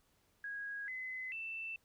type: tone with pitch steps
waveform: sine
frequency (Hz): 1648 / 2032 / 2664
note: G#6 / B6 / E7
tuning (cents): -14 / +49 / +18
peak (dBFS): -40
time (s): 0.44-1.76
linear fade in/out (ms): 2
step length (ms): 440
effects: pink hiss -74 dBFS RMS until 1.84 s